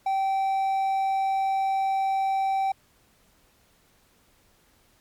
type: tone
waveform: triangle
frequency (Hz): 775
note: G5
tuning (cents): -20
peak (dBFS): -20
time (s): 0.06-2.72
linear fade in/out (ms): 5
effects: pink hiss -62 dBFS RMS until 5 s + MP3 96 kbps